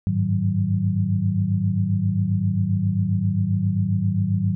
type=tone cluster; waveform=sine; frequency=97.7 / 105.2 / 155.5 / 186.6 Hz; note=G2 / G#2 / D#3 / F#3; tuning=-5 / +23 / -1 / +15 cents; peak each=-26 / -22 / -27 / -23 dBFS; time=0.07-4.55 s; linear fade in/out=0 ms; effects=none